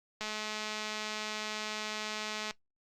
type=click train; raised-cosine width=0.2 ms; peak=-20 dBFS; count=493; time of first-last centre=0.21-2.509 s; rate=214 Hz; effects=noise-tail reverb RT60 0.1 s tail -17 dB re dry + Opus 48 kbps